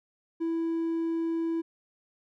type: tone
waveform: triangle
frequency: 330 Hz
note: E4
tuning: 2 cents sharp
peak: -24 dBFS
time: 0.4-1.62 s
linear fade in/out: 20 ms
effects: tanh soft clip ceiling -20 dBFS